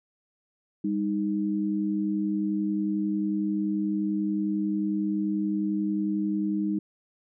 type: tone pair together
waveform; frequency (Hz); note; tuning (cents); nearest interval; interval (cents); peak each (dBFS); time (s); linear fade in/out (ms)
sine; 199.84 / 311.1; G3 / D#4; +34 / 0; minor sixth; 766; -27; 0.84-6.79; 5
effects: none